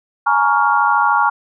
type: chord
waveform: sine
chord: Bb minor seventh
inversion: third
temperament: just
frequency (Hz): 839.1 / 932.3 / 1118.8 / 1398.5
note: Ab5 / Bb5 / Db6 / F6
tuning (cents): +18 / 0 / +16 / +2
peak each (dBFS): -17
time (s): 0.26-1.3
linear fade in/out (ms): 10
effects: none